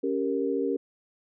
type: chord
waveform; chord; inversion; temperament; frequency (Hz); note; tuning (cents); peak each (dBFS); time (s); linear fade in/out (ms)
sine; G diminished; second; equal; 277.2 / 392 / 466.2; Db4 / G4 / Bb4; 0 / 0 / 0; -29; 0.03-0.77; 10
effects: none